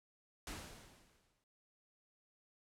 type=noise with exponential decay; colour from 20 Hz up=pink; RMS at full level=-44 dBFS; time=0.47-1.44 s; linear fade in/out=2 ms; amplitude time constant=210 ms; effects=low-pass 11000 Hz 12 dB/octave